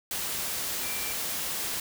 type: tone in noise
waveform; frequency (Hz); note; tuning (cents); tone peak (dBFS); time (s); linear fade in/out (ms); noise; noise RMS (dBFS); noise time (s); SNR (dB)
sine; 2349; D7; 0; -40; 0.83-1.13; 2; white; -32; 0.11-1.8; -11
effects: none